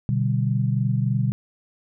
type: chord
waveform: sine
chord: G major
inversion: first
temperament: equal with one note detuned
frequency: 123.47 / 146.83 / 194.08 Hz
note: B2 / D3 / G3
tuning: 0 / 0 / -17 cents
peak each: -21 / -25 / -26 dBFS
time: 0.09-1.32 s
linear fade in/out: 0 ms
effects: none